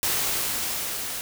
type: noise with level ramp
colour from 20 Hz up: white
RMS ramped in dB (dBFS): -24 to -32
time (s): 0.03-1.21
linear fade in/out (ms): 0
effects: none